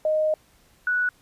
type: tone pair in turn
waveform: sine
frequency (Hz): 620 / 1474.6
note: D#5 / F#6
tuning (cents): -6 / -6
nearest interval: octave + minor third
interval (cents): 1500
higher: second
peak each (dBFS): -19 / -20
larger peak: first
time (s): 0.05-0.34 / 0.87-1.09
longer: first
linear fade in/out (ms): 2
effects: pink hiss -59 dBFS RMS until 1.21 s + resampled to 32000 Hz